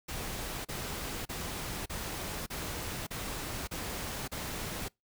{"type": "noise bursts", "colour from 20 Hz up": "pink", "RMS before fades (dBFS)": -38, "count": 8, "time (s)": [0.08, 4.885], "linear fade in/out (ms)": 10, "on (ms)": 570, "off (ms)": 35, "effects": ["noise-tail reverb RT60 0.2 s tail -26 dB re dry"]}